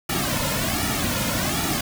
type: noise with flanger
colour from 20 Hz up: pink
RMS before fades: -24 dBFS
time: 0.09-1.81 s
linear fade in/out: 5 ms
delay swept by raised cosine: 1.9 to 2.61 ms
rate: 1.3 Hz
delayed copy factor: -0.8
effects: none